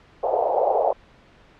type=band-pass noise; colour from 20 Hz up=white; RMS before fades=-21 dBFS; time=0.23-0.93 s; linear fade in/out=5 ms; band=450 to 810 Hz; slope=48 dB/octave; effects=pink hiss -52 dBFS RMS until 1.59 s + low-pass 3000 Hz 12 dB/octave